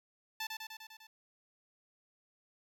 10% pulse tone with echo, 880 Hz, A5, in tune, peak -28 dBFS, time 0.4-0.47 s, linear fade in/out 5 ms, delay 100 ms, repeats 6, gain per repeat -3 dB, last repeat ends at 1.07 s, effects none

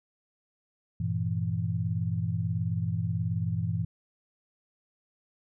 sine chord, E diminished, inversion first, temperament equal, 98 / 116.54 / 164.81 Hz, G2 / Bb2 / E3, 0 / 0 / 0 cents, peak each -31 dBFS, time 1-3.85 s, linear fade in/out 5 ms, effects none

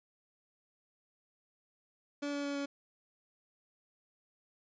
30% pulse tone with pitch steps, 287.6 / 285.6 / 283.6 / 281.7 Hz, D4 / D4 / C#4 / C#4, -36 / -48 / +40 / +28 cents, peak -32 dBFS, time 2.22-2.66 s, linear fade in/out 10 ms, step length 110 ms, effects resampled to 16000 Hz

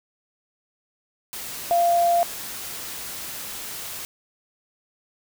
sine tone in noise, 690 Hz, F5, 21 cents flat, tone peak -16 dBFS, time 1.71-2.23 s, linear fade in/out 0 ms, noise white, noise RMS -34 dBFS, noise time 1.33-4.05 s, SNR +15 dB, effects none

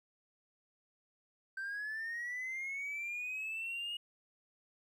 triangle linear sweep, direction up, 1548 to 2879 Hz, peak -35 dBFS, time 1.57-3.97 s, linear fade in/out 5 ms, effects tanh soft clip ceiling -33 dBFS

